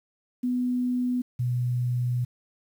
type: tone pair in turn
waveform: sine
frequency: 248.5 / 123.11 Hz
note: B3 / B2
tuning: +11 / -5 cents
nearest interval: octave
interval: 1216 cents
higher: first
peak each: -23 dBFS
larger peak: neither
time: 0.43-1.22 / 1.39-2.25 s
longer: second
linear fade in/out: 10 ms
effects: 9-bit